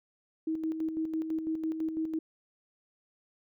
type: tone with tremolo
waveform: sine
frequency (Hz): 319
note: D#4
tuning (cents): +43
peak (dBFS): -28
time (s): 0.47-2.19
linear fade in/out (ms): 5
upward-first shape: square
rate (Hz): 6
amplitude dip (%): 50
effects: none